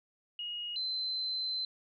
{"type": "tone pair in turn", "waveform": "sine", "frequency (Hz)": [2879, 4072], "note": ["F#7", "C8"], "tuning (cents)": [-48, -48], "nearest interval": "tritone", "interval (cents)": 600, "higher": "second", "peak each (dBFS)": [-36, -32], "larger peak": "second", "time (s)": [[0.39, 0.76], [0.76, 1.65]], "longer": "second", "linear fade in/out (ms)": 2, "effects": []}